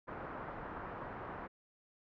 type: low-pass noise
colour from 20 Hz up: white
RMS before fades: -45 dBFS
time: 0.07-1.48 s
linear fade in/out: 20 ms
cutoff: 1400 Hz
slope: 24 dB/octave
effects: none